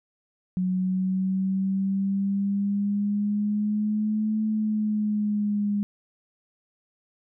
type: exponential two-way sweep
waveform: sine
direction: up then down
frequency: 183.4 to 216.9 to 203.7 Hz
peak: -22 dBFS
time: 0.57-5.83 s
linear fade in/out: 0 ms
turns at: 4.43 s
effects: none